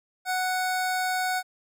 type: tone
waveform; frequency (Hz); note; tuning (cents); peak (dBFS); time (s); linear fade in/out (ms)
25% pulse; 740; F#5; 0; -21; 0.25-1.43; 50
effects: none